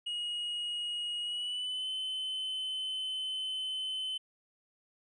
triangle tone with pitch glide, 2888 to 3049 Hz, F#7 to G7, -43 to -49 cents, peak -32 dBFS, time 0.06-4.18 s, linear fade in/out 10 ms, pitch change +94 cents, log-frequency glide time 1.22-1.88 s, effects resampled to 22050 Hz

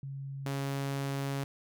sine / sawtooth tone pair in turn, 137.2 / 138.31 Hz, C#3 / C#3, -17 / -4 cents, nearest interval unison, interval 13 cents, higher second, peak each -37 / -28 dBFS, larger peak second, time 0.03-0.46 / 0.46-1.44 s, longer second, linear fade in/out 2 ms, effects none

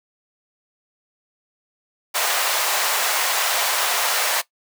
pink high-pass noise, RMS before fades -21 dBFS, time 2.14-4.42 s, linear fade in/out 20 ms, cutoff 630 Hz, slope 24 dB/octave, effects noise-tail reverb RT60 0.1 s tail -17 dB re dry

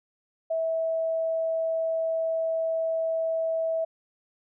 sine tone, 651 Hz, E5, 22 cents flat, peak -24 dBFS, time 0.5-3.85 s, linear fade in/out 10 ms, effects none

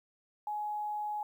sine tone, 840 Hz, G#5, 19 cents sharp, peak -33 dBFS, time 0.47-1.23 s, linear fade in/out 2 ms, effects 11-bit

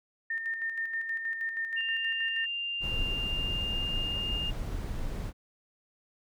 sine tone with tremolo, 1816 Hz, A#6, 46 cents flat, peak -29 dBFS, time 0.3-2.46 s, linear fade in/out 5 ms, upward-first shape square, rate 6.3 Hz, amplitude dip 45%
sine tone with pitch glide, 2794 to 2817 Hz, F7 to F7, 0 to +14 cents, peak -31 dBFS, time 1.76-4.51 s, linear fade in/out 20 ms, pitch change +14 cents, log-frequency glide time 2.98-4.12 s
brown noise, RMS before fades -34 dBFS, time 2.8-5.33 s, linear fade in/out 50 ms
effects none

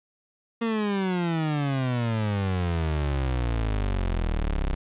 30% pulse exponential sweep, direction down, 233.1 to 32.07 Hz, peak -21 dBFS, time 0.61-4.75 s, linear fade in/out 10 ms, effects resampled to 8000 Hz + 9-bit

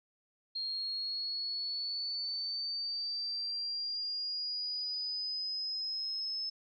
sine linear sweep, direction up, 4224 to 5220 Hz, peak -34 dBFS, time 0.55-6.5 s, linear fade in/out 10 ms, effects none

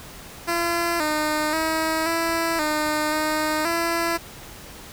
10% pulse tone with pitch steps, 340.9 / 305.1 / 319.5 / 331.5 / 304.4 / 308.2 / 336.3 Hz, F4 / D#4 / D#4 / E4 / D#4 / D#4 / E4, -42 / -34 / +46 / +10 / -38 / -16 / +35 cents, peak -13 dBFS, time 0.47-4.18 s, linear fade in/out 20 ms, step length 530 ms, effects pink hiss -41 dBFS RMS until 4.92 s

